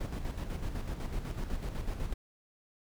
brown noise with tremolo, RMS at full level -34 dBFS, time 0-2.14 s, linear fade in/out 10 ms, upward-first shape square, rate 8 Hz, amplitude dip 50%, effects none

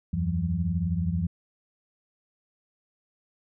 sine tone cluster, 78.7 / 91.3 / 169.7 / 188.5 Hz, D#2 / F#2 / F3 / F#3, +20 / -23 / -49 / +32 cents, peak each -32 / -29 / -27 / -35 dBFS, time 0.13-1.27 s, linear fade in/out 5 ms, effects none

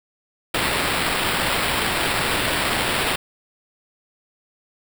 white noise with sample-and-hold, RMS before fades -22 dBFS, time 0.54-3.16 s, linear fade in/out 5 ms, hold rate 6300 Hz, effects none

